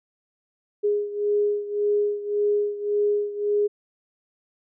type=beating tone pair; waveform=sine; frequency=412.8 / 414.6 Hz; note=G#4 / G#4; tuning=-10 / -3 cents; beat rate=1.8 Hz; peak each=-22 / -26 dBFS; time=0.83-3.68 s; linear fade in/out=20 ms; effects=none